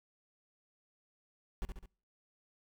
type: noise with echo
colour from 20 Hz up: brown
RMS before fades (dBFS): -36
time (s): 1.62-1.65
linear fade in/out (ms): 0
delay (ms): 69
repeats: 3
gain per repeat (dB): -5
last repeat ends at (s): 1.857
effects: noise-tail reverb RT60 0.5 s tail -26 dB re dry